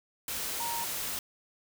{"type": "tone in noise", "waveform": "sine", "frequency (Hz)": 932.3, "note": "A#5", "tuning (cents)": 0, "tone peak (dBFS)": -34, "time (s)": [0.6, 0.84], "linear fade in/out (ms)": 2, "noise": "white", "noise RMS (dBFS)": -35, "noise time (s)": [0.28, 1.19], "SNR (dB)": -2, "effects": []}